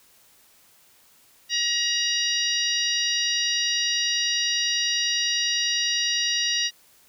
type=harmonic tone; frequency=950 Hz; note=A#5; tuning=33 cents sharp; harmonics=2 / 3 / 4 / 5 / 6; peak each=-30 / -27 / -27 / -29 / -28 dBFS; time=1.49-6.71 s; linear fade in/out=50 ms; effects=white hiss -57 dBFS RMS until 7.08 s